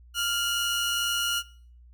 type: tone pair together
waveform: sawtooth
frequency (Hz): 1396.9 / 2916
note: F6 / F#7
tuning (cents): 0 / -26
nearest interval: octave + minor second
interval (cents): 1274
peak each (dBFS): -25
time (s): 0.14-1.43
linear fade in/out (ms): 50
effects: noise-tail reverb RT60 0.5 s tail -21 dB re dry + added 60 Hz sine -49 dBFS peak until 1.93 s